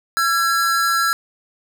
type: tone pair together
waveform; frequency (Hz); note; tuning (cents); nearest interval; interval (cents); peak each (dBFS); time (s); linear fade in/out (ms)
square; 1352 / 1656.3; E6 / G#6; +43 / -5; major third; 352; -18 / -21; 0.17-1.13; 0
effects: none